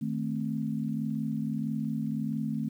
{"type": "chord", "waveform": "sine", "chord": "A diminished", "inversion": "second", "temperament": "equal", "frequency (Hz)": [155.56, 220, 261.6], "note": ["Eb3", "A3", "C4"], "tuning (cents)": [0, 0, 0], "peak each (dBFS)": [-34, -31, -35], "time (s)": [0.01, 2.69], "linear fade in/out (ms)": 10, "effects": ["10-bit"]}